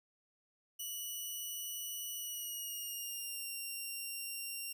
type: tone with pitch glide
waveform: 5% pulse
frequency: 2947 to 2766 Hz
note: F#7 to F7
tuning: -8 to -17 cents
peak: -32 dBFS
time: 0.79-4.73 s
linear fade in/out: 10 ms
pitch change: -109 cents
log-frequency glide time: 2.15-3.48 s
effects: none